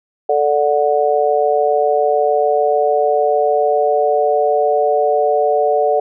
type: chord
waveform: sine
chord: D major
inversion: second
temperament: just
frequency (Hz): 440.5 / 587.3 / 734.2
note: A4 / D5 / F#5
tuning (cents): +2 / 0 / -14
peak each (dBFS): -16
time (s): 0.29-6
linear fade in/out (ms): 5
effects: none